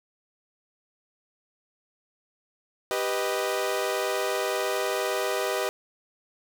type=chord; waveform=sawtooth; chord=G augmented; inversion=none; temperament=equal; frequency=392 / 493.9 / 622.3 Hz; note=G4 / B4 / D#5; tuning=0 / 0 / 0 cents; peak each=-26 dBFS; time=2.91-5.69 s; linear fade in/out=0 ms; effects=none